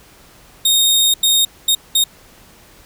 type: tone bursts at uneven times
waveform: sawtooth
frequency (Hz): 3706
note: A#7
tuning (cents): -11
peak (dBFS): -8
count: 4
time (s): 0.65-1.14 / 1.23-1.45 / 1.68-1.75 / 1.95-2.04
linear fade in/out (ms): 5
effects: pink hiss -46 dBFS RMS until 2.85 s

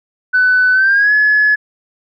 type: tone with pitch glide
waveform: sine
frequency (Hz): 1500 to 1703.3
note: F#6 to G#6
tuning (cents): +23 to +43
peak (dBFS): -7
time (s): 0.33-1.56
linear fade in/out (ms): 20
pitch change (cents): +220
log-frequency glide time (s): 0.72-1.13
effects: tanh soft clip ceiling -4 dBFS

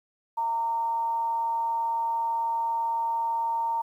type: tone with amplitude modulation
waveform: sine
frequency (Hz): 918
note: A#5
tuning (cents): -27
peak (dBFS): -23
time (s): 0.37-3.82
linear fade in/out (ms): 10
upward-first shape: sine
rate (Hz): 253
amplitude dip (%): 30
effects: 10-bit

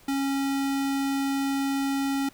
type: tone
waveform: square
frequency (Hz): 274.8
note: C#4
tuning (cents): -15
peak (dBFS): -25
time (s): 0.08-2.29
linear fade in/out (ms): 5
effects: pink hiss -55 dBFS RMS until 2.33 s

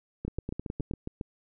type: two click trains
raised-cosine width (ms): 3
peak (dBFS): -20 / -21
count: 7 / 8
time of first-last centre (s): 0.28-0.912 / 0.25-1.212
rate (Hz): 9.5 / 7.28
effects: none

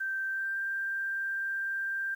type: tone with pitch glide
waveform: sine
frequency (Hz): 1561 to 1581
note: G6 to G6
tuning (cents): -8 to +14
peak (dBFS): -30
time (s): 0-2.15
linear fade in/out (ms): 10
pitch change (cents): +22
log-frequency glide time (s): 0.29-0.59
effects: 10-bit

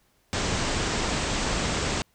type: low-pass noise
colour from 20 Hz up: pink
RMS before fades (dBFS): -27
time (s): 0.33-2.02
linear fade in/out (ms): 0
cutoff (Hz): 8300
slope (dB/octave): 96
effects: pink hiss -66 dBFS RMS until 2.14 s

